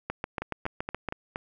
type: two click trains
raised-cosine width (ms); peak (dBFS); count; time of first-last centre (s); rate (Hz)
0.5; -17 / -15; 5 / 8; 0.42-1.359 / 0.1-1.087; 4.26 / 7.09
effects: none